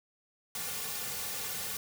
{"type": "noise with comb filter", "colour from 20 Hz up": "white", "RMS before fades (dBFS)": -37, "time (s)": [0.55, 1.77], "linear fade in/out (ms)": 2, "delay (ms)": 3.1, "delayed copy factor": -0.95, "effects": []}